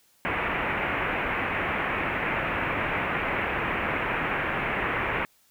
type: low-pass noise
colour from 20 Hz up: white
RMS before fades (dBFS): -28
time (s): 0.25-5.25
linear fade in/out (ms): 0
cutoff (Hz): 2500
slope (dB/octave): 48
effects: white hiss -63 dBFS RMS until 5.5 s